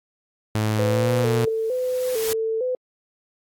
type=tone with pitch glide; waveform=sawtooth; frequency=108.1 to 119.25 Hz; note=A2 to A#2; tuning=-30 to +40 cents; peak=-16 dBFS; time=0.55-1.45 s; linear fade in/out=0 ms; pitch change=+170 cents; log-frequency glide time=0.87-1.12 s
type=tone with vibrato; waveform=sine; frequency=474.7 Hz; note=A#4; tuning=31 cents sharp; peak=-21 dBFS; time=0.79-2.75 s; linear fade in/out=2 ms; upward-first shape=square; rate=1.1 Hz; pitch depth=110 cents each way
type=noise with exponential growth; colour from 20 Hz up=white; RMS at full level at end=-27 dBFS; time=1.31-2.33 s; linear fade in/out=0 ms; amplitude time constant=220 ms
effects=AAC 64 kbps